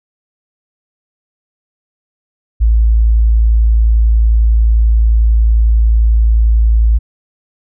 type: tone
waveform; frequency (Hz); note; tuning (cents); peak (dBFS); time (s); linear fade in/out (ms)
sine; 55.6; A1; +19; -6; 2.6-6.99; 20
effects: none